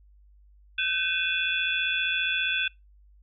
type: tone cluster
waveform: sine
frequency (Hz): 1526 / 1581 / 2492 / 2665 / 3428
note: G6 / G6 / D#7 / E7 / A7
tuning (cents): -47 / +14 / +2 / +18 / -46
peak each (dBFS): -30 / -38 / -30 / -30 / -30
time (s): 0.78-2.68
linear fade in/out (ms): 5
effects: noise-tail reverb RT60 0.2 s tail -24 dB re dry + added 50 Hz sine -53 dBFS peak until 3.22 s